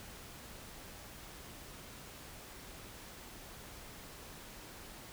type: silence
effects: pink hiss -51 dBFS RMS until 5.12 s